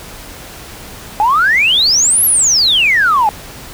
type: exponential two-way sweep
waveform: sine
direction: up then down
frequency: 809 to 11840 to 809 Hz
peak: -7 dBFS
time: 1.2-3.29 s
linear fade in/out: 0 ms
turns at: 2.25 s
effects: tanh soft clip ceiling -3 dBFS + pink hiss -32 dBFS RMS until 3.73 s